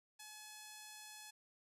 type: tone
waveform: 5% pulse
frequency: 853 Hz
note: G#5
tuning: 46 cents sharp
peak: -40 dBFS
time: 0.19-1.31 s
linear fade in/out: 10 ms
effects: resampled to 32000 Hz